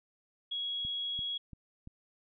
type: tone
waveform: sine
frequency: 3324 Hz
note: G#7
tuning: 1 cent sharp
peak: -33 dBFS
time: 0.51-1.38 s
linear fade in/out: 10 ms
type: click train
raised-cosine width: 5 ms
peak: -34 dBFS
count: 4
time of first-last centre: 0.85-1.874 s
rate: 2.93 Hz
effects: none